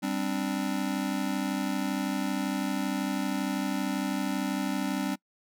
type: chord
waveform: square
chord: G suspended fourth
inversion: none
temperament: just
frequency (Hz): 196 / 261.3 / 294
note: G3 / C4 / D4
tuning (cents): 0 / -2 / +2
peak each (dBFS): -33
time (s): 0.02-5.16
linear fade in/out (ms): 20
effects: noise-tail reverb RT60 0.1 s tail -24 dB re dry